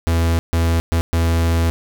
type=tone bursts at uneven times; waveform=45% pulse; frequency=83.2 Hz; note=E2; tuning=17 cents sharp; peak=-14 dBFS; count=4; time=0.07-0.39 / 0.53-0.8 / 0.92-1.01 / 1.13-1.7 s; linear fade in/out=0 ms; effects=8-bit